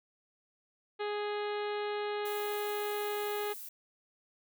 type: harmonic tone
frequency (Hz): 415.3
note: G#4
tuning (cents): 0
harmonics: 1 / 2 / 3 / 4 / 5 / 6 / 7 / 8 / 9 / 10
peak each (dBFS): -34 / -40 / -44 / -46 / -48 / -50 / -51 / -52 / -53 / -54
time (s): 0.99-3.54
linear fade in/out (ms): 20
type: noise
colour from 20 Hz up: violet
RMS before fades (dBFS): -45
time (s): 2.25-3.69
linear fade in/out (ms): 5
effects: none